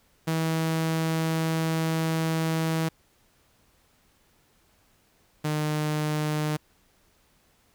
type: tone pair in turn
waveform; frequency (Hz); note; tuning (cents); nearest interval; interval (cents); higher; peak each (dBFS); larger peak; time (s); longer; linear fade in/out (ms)
sawtooth; 161.5 / 152.08; E3 / D#3; -35 / -39; minor second; 104; first; -20 / -21; first; 0.27-2.89 / 5.44-6.57; first; 10
effects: pink hiss -64 dBFS RMS until 7.74 s